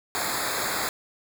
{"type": "noise with comb filter", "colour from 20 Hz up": "pink", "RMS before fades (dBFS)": -28, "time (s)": [0.15, 0.89], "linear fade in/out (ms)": 0, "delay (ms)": 0.34, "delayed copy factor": -1, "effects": []}